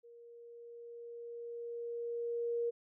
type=tone with level ramp; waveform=sine; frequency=470.7 Hz; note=A#4; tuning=17 cents sharp; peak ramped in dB=-54 to -31 dBFS; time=0.03-2.71 s; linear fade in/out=20 ms; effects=none